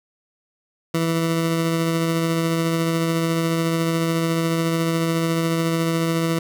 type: tone with tremolo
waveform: 20% pulse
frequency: 164.81 Hz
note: E3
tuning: in tune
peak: -13 dBFS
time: 0.94-6.39 s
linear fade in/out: 5 ms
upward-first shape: triangle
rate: 14 Hz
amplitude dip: 25%
effects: none